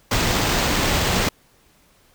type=noise with sample-and-hold; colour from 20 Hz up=pink; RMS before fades=-20 dBFS; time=0.11-1.29 s; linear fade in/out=5 ms; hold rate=11025 Hz; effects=pink hiss -57 dBFS RMS until 2.14 s